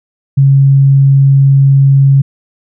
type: tone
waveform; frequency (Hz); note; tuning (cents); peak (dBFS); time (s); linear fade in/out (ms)
sine; 137.3; C#3; -16; -3; 0.37-2.22; 10
effects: none